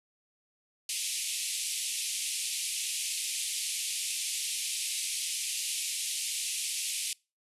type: band-pass noise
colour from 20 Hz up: white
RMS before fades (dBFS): -34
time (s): 0.89-7.13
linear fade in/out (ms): 2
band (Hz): 2300 to 11000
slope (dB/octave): 48
effects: noise-tail reverb RT60 0.3 s tail -26 dB re dry + resampled to 32000 Hz